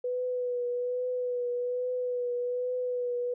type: tone with vibrato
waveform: sine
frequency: 493.9 Hz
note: B4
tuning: in tune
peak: -28 dBFS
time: 0.04-3.34 s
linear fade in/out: 5 ms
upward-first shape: triangle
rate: 1.2 Hz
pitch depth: 30 cents each way
effects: none